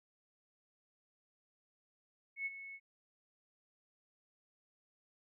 sine tone with ADSR envelope, 2200 Hz, C#7, 14 cents flat, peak -34 dBFS, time 2.36-2.8 s, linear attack 99 ms, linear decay 31 ms, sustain -12 dB, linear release 53 ms, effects none

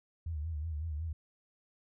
sine tone with vibrato, 78.3 Hz, D#2, 11 cents sharp, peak -34 dBFS, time 0.26-1.13 s, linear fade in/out 5 ms, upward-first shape sine, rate 5.4 Hz, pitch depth 110 cents each way, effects none

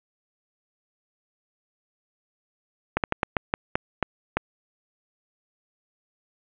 slowing click train, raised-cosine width 0.5 ms, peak -6 dBFS, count 9, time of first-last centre 2.97-4.37 s, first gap 68 ms, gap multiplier 1.26, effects resampled to 8000 Hz + 7-bit

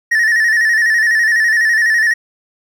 triangle tone with vibrato, 1818 Hz, A#6, 44 cents flat, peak -8 dBFS, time 0.11-2.14 s, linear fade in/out 10 ms, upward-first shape square, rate 12 Hz, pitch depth 59 cents each way, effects none

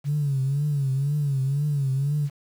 sine tone with vibrato, 140.5 Hz, C#3, 24 cents sharp, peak -20 dBFS, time 0.04-2.3 s, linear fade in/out 50 ms, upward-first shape triangle, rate 2 Hz, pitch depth 120 cents each way, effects tanh soft clip ceiling -16 dBFS + 8-bit

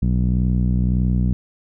sawtooth tone with low-pass filter, 61.74 Hz, B1, in tune, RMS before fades -18 dBFS, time 0.02-1.33 s, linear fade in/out 0 ms, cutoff 190 Hz, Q 2.5, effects none

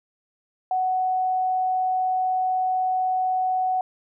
sine tone, 744 Hz, F#5, 9 cents sharp, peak -20 dBFS, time 0.71-3.81 s, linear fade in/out 2 ms, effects none

